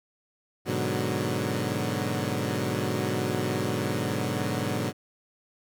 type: chord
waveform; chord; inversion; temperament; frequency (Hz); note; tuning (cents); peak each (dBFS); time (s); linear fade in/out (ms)
15% pulse; G# half-diminished seventh; none; equal; 103.83 / 123.47 / 146.83 / 185; G#2 / B2 / D3 / F#3; 0 / 0 / 0 / 0; -25 / -25 / -26 / -27; 0.65-4.93; 50
effects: none